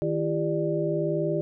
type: tone cluster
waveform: sine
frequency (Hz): 158 / 339.5 / 400.4 / 593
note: D#3 / F4 / G4 / D5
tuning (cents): +27 / -49 / +37 / +17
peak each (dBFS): -29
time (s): 0.02-1.41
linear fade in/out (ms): 0
effects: none